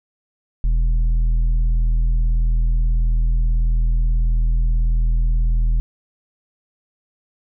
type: tone with tanh clipping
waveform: sine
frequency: 40.8 Hz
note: E1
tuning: 17 cents flat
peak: -15 dBFS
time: 0.64-5.8 s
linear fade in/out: 0 ms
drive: 6 dB
effects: none